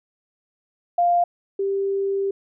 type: tone pair in turn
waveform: sine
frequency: 698.5 / 393.3 Hz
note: F5 / G4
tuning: 0 / +6 cents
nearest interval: minor seventh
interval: 994 cents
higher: first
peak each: -15 / -20 dBFS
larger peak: first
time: 0.98-1.24 / 1.59-2.31 s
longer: second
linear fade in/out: 5 ms
effects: none